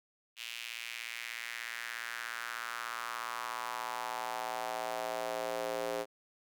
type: tone with high-pass filter sweep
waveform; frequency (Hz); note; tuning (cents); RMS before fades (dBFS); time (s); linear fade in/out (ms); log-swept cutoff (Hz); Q
square; 58.4; A#1; +4; -39; 0.36-6.06; 50; 2800 to 480; 2.9
effects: none